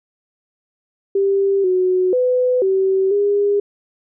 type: tone with pitch steps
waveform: sine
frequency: 393.7 / 368.2 / 502 / 383.1 / 406.5 Hz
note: G4 / F#4 / B4 / G4 / G#4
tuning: +8 / -8 / +28 / -40 / -37 cents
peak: -13 dBFS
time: 1.15-3.6 s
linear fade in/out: 5 ms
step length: 490 ms
effects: none